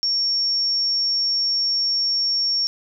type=tone; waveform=sine; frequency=5500 Hz; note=F8; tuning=27 cents flat; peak=-18 dBFS; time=0.03-2.67 s; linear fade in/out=0 ms; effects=none